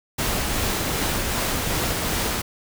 pink noise with tremolo, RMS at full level -23 dBFS, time 0.18-2.42 s, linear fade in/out 10 ms, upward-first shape triangle, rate 2.6 Hz, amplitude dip 25%, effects none

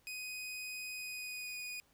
sawtooth tone with pitch glide, 2500 to 2471 Hz, D#7 to D#7, +8 to -13 cents, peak -38 dBFS, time 0.07-1.8 s, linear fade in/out 0 ms, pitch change -21 cents, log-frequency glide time 0.95-1.61 s, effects pink hiss -71 dBFS RMS until 1.93 s

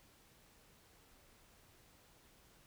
silence, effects pink hiss -66 dBFS RMS until 2.66 s

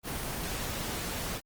pink noise, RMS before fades -35 dBFS, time 0.03-1.41 s, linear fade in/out 50 ms, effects Opus 24 kbps

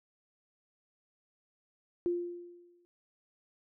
sine tone with exponential decay, 349.2 Hz, F4, in tune, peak -26 dBFS, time 2.06-2.85 s, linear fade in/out 0 ms, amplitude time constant 170 ms, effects none

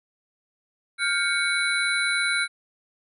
sine tone cluster, 1410 / 1573 / 2228 / 3982 / 9730 Hz, F6 / G6 / C#7 / B7 / D#9, +16 / +6 / +8 / +14 / -40 cents, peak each -26 / -29 / -26 / -28 / -34 dBFS, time 0.98-2.48 s, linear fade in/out 50 ms, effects none

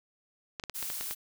clicks, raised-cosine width 0.2 ms, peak -19 dBFS, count 7, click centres 0.598 / 0.638 / 0.697 / 0.827 / 0.901 / 1.01 / 1.11 s
blue noise, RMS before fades -37 dBFS, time 0.74-1.15 s, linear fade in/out 20 ms
effects none

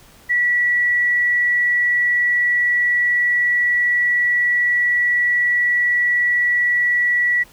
sine tone, 1944 Hz, B6, 28 cents flat, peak -14 dBFS, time 0.29-7.44 s, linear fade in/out 20 ms, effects pink hiss -48 dBFS RMS until 7.52 s

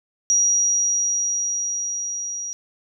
sine tone with level ramp, 5750 Hz, F8, 50 cents sharp, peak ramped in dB -14 to -27 dBFS, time 0.3-2.53 s, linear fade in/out 0 ms, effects none

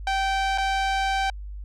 sawtooth tone with dropouts, 777 Hz, G5, 16 cents flat, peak -18 dBFS, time 0.07-1.3 s, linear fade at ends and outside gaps 2 ms, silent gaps 0.577-0.582 s, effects added 50 Hz sine -33 dBFS peak until 1.64 s + low-pass 5000 Hz 12 dB/octave

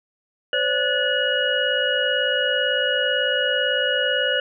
sine tone cluster, 515 / 573 / 1469 / 1730 / 2899 Hz, C5 / D5 / F#6 / A6 / F#7, -28 / -43 / -13 / -30 / -36 cents, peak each -25 / -26 / -24 / -28 / -23 dBFS, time 0.53-4.4 s, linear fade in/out 2 ms, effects none

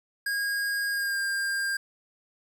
square tone with pitch glide, 1632 to 1601.2 Hz, G#6 to G6, -31 to +36 cents, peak -27 dBFS, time 0.26-1.77 s, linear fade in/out 5 ms, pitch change -33 cents, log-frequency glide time 0.9-1.19 s, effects 10-bit

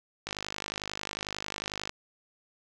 click train, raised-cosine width 0.2 ms, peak -16 dBFS, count 84, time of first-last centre 0.27-1.894 s, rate 51.1 Hz, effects none

